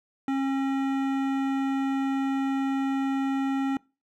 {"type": "tone with hard clipping", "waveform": "sine", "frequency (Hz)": 270.9, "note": "C#4", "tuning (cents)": -40, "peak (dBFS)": -26, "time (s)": [0.28, 3.77], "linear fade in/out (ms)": 2, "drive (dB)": 15, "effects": ["noise-tail reverb RT60 0.3 s tail -24 dB re dry"]}